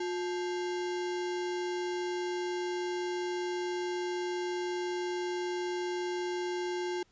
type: tone with sample-and-hold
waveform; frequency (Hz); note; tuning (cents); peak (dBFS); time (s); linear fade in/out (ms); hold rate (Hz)
sine; 357.4; F4; +40; -31; 0-7.03; 5; 1225
effects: pink hiss -68 dBFS RMS until 7.11 s + resampled to 16000 Hz